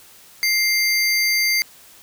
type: tone pair together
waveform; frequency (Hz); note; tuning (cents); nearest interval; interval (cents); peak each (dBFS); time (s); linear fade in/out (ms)
square; 2100 / 4680; C7 / D8; +6 / -7; octave + major second; 1387; -19 / -21; 0.43-1.62; 0
effects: white hiss -47 dBFS RMS until 2.02 s